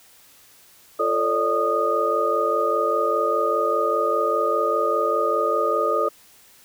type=tone cluster; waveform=sine; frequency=345.4 / 442.7 / 557 / 602 / 1233 Hz; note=F4 / A4 / C#5 / D5 / D#6; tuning=-19 / +11 / +8 / +43 / -16 cents; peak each=-30 / -24 / -26 / -26 / -22 dBFS; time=0.99-6.09 s; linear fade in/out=10 ms; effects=white hiss -52 dBFS RMS until 6.64 s